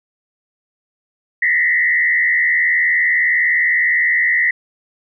sine tone with frequency modulation, 1950 Hz, B6, 23 cents flat, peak -12 dBFS, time 1.42-4.51 s, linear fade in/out 5 ms, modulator 79.5 Hz, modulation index 1.4, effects none

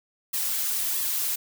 blue noise with flanger, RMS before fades -27 dBFS, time 0.33-1.36 s, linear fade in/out 10 ms, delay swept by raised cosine 1.3 to 4.6 ms, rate 1.5 Hz, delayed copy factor -0.65, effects none

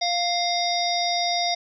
harmonic tone with a mistuned harmonic, 698.5 Hz, F5, in tune, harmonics 1 / 3 / 5 / 7 / 8, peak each -24 / -31 / -28 / -29 / -30 dBFS, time 0.01-1.55 s, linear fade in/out 10 ms, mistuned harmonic 5, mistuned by +94 cents, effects none

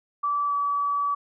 sine tone with pitch glide, 1157 to 1145.7 Hz, D6 to D6, -26 to -43 cents, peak -22 dBFS, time 0.23-1.15 s, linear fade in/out 10 ms, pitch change -17 cents, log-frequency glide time 0.46-0.53 s, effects none

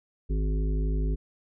harmonic tone, 51.91 Hz, G#1, in tune, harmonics 1 / 3 / 5 / 7 / 8, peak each -24 / -34 / -38 / -41 / -42 dBFS, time 0.29-1.16 s, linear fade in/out 20 ms, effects none

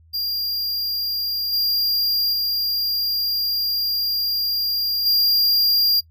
square tone with level steps, 4788 Hz, D8, 33 cents sharp, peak -22 / -18 / -20 / -15 dBFS, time 0.13-6.01 s, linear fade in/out 20 ms, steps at 1.52 / 2.32 / 5.05 s, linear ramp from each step 20 ms, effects noise-tail reverb RT60 0.1 s tail -23 dB re dry + added 81 Hz sine -49 dBFS peak until 6.1 s

